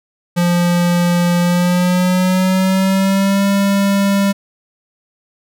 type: tone with pitch glide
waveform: square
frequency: 174.61 to 198.27 Hz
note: F3 to G3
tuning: 0 to +20 cents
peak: -12 dBFS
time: 0.36-4.33 s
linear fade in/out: 20 ms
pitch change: +220 cents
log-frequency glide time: 1.41-3.45 s
effects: none